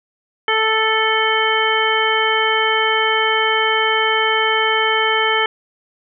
harmonic tone, 440 Hz, A4, in tune, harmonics 1 / 2 / 3 / 4 / 5 / 7, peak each -21 / -21 / -21 / -21 / -21 / -21 dBFS, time 0.48-5.46 s, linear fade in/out 2 ms, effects none

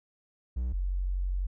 triangle / sine tone pair in turn, 61.4 / 46 Hz, B1 / F#1, -9 / -9 cents, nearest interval perfect fourth, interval 500 cents, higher first, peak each -26 / -27 dBFS, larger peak first, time 0.56-0.73 / 0.73-1.47 s, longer second, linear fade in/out 10 ms, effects none

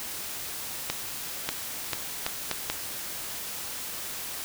accelerating click train, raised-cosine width 0.2 ms, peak -9 dBFS, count 6, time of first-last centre 0.9-2.7 s, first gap 590 ms, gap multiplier 0.75, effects white hiss -36 dBFS RMS until 4.44 s

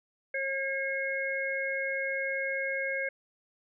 harmonic tone, 541 Hz, C#5, 42 cents flat, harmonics 1 / 3 / 4, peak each -34 / -34 / -33 dBFS, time 0.34-3.09 s, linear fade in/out 5 ms, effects none

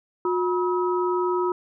sine tone cluster, 360.2 / 968 / 1280 Hz, F#4 / B5 / D#6, -46 / -35 / +49 cents, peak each -22 / -27 / -30 dBFS, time 0.25-1.52 s, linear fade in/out 2 ms, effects none

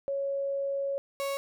sine / 35% pulse tone pair in turn, 554 / 554 Hz, C#5 / C#5, -1 / -1 cents, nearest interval unison, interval 0 cents, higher neither, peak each -28 dBFS, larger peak neither, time 0.08-0.98 / 1.2-1.37 s, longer first, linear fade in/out 0 ms, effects none

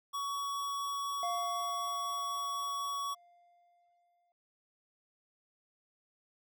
square tone, 1124 Hz, C#6, 24 cents sharp, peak -35 dBFS, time 0.13-3.15 s, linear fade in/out 20 ms
triangle tone with exponential decay, 698.5 Hz, F5, in tune, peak -32 dBFS, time 1.23-4.32 s, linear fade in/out 1 ms, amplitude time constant 670 ms
effects none

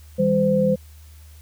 sine tone cluster, 161.8 / 200.2 / 514 Hz, E3 / G3 / C5, -32 / +37 / -31 cents, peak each -24 / -20 / -18 dBFS, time 0.18-0.76 s, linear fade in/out 20 ms, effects added 76 Hz sine -42 dBFS peak until 1.41 s + white hiss -54 dBFS RMS until 1.41 s

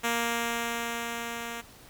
5% pulse tone with level ramp, 233.7 Hz, A#3, 5 cents sharp, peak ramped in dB -14 to -24 dBFS, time 0.03-1.62 s, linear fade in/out 20 ms, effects pink hiss -52 dBFS RMS until 1.89 s

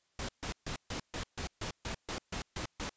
pink noise bursts, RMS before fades -38 dBFS, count 12, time 0.19-2.894 s, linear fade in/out 2 ms, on 97 ms, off 140 ms, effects white hiss -75 dBFS RMS until 2.96 s + resampled to 16000 Hz

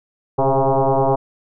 sine tone with frequency modulation, 139.8 Hz, C#3, 15 cents sharp, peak -13 dBFS, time 0.38-1.16 s, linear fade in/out 10 ms, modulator 135 Hz, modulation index 6.2, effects none

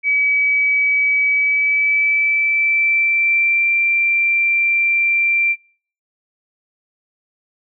sine tone with pitch glide, 2281 to 2359 Hz, C#7 to D7, +49 to +7 cents, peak -13 dBFS, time 0.03-5.56 s, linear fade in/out 50 ms, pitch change +58 cents, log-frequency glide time 1.3-3.7 s, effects noise-tail reverb RT60 0.5 s tail -24 dB re dry

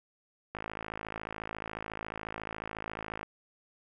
click train, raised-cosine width 0.5 ms, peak -22 dBFS, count 146, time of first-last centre 0.55-3.23 s, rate 54.1 Hz, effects none

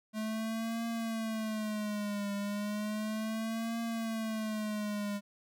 square tone with vibrato, 215.5 Hz, A3, 36 cents flat, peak -34 dBFS, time 0.13-5.21 s, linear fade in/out 50 ms, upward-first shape triangle, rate 0.34 Hz, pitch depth 120 cents each way, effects none

